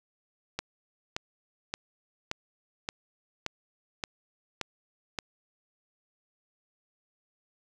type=click train; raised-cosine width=0.2 ms; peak=-14 dBFS; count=9; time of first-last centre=0.59-5.188 s; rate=1.74 Hz; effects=none